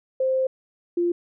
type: tone pair in turn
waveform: sine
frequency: 523.3 / 347.3 Hz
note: C5 / F4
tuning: 0 / -10 cents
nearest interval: perfect fifth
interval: 710 cents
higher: first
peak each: -19 dBFS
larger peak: neither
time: 0.2-0.47 / 0.97-1.12 s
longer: first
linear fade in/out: 5 ms
effects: none